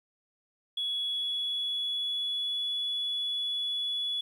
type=tone with pitch glide; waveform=sine; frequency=3375 to 3406 Hz; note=G#7 to G#7; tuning=+27 to +43 cents; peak=-28 dBFS; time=0.77-4.21 s; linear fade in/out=5 ms; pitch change=+16 cents; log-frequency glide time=1.12-2.67 s; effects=tanh soft clip ceiling -24 dBFS + 10-bit